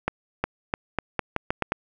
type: accelerating click train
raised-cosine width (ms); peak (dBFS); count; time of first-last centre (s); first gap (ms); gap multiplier
0.5; -8; 9; 0.08-1.721; 360; 0.83
effects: none